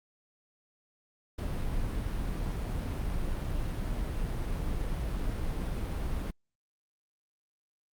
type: noise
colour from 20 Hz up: brown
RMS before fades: -32 dBFS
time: 1.38-6.31 s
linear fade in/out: 10 ms
effects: Opus 48 kbps